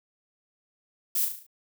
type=noise with echo; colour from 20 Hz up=violet; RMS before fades=-26 dBFS; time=1.15-1.25 s; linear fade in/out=5 ms; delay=36 ms; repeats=6; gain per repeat=-5 dB; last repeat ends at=1.466 s; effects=none